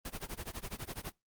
pink noise with tremolo, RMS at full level -39 dBFS, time 0.05-1.12 s, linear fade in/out 2 ms, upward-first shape sine, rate 12 Hz, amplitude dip 95%, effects noise-tail reverb RT60 0.2 s tail -23 dB re dry + Opus 24 kbps

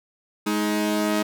sawtooth tone pair together, 210.7 / 315.7 Hz, G#3 / D#4, +25 / +25 cents, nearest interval perfect fifth, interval 700 cents, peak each -20 dBFS, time 0.46-1.23 s, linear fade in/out 10 ms, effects none

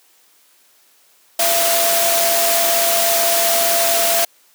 sine tone in noise, 678 Hz, E5, 49 cents sharp, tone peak -18 dBFS, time 1.39-4.25 s, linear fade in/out 5 ms, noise white, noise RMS -17 dBFS, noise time 1.39-4.25 s, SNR -4 dB, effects white hiss -54 dBFS RMS until 4.54 s + high-pass 300 Hz 12 dB/octave

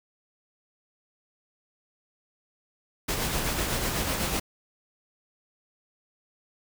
pink noise with tremolo, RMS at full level -27 dBFS, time 3.08-4.4 s, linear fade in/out 10 ms, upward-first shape sine, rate 8 Hz, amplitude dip 35%, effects none

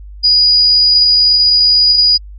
sine tone, 4909 Hz, D#8, 24 cents flat, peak -6 dBFS, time 0.23-2.18 s, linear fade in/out 20 ms, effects added 50 Hz sine -29 dBFS peak until 2.38 s + AAC 48 kbps

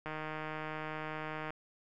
click train, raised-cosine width 0.5 ms, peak -25 dBFS, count 225, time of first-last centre 0.06-1.505 s, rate 155 Hz, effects none

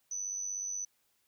sine tone with amplitude modulation, 6000 Hz, F#8, 23 cents sharp, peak -32 dBFS, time 0.11-0.85 s, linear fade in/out 5 ms, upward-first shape sine, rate 96.5 Hz, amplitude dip 55%, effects white hiss -74 dBFS RMS until 1.27 s

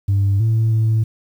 sine tone with pitch steps, 99 / 111.8 / 110.8 Hz, G2 / A2 / A2, +18 / +28 / +13 cents, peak -11 dBFS, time 0.08-1.04 s, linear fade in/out 10 ms, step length 320 ms, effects tanh soft clip ceiling -11 dBFS + 8-bit

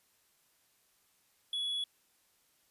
triangle tone, 3385 Hz, G#7, 32 cents sharp, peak -31 dBFS, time 1.53-1.84 s, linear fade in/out 2 ms, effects white hiss -71 dBFS RMS until 2.7 s + resampled to 32000 Hz

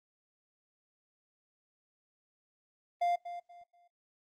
triangle tone with echo, 698.5 Hz, F5, in tune, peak -25 dBFS, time 3.01-3.16 s, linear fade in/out 10 ms, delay 240 ms, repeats 3, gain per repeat -12 dB, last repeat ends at 3.88 s, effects noise-tail reverb RT60 0.2 s tail -22 dB re dry + Opus 32 kbps

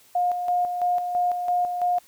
sine tone with tremolo, 713 Hz, F5, 36 cents sharp, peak -19 dBFS, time 0.15-1.99 s, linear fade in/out 5 ms, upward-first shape square, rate 3 Hz, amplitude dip 50%, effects white hiss -55 dBFS RMS until 2.07 s

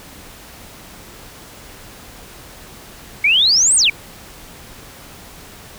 sine exponential two-way sweep, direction up then down, 2186 to 9030 to 2186 Hz, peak -10 dBFS, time 3.24-3.9 s, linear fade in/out 5 ms, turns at 3.76 s, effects pink hiss -39 dBFS RMS until 5.78 s

